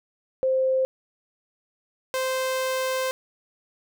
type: tone pair in turn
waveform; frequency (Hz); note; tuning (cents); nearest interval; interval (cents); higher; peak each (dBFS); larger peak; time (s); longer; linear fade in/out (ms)
sine / sawtooth; 523.3 / 520.3; C5 / C5; 0 / -10; unison; 10; first; -19 / -20; first; 0.43-0.85 / 2.14-3.11; second; 0
effects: none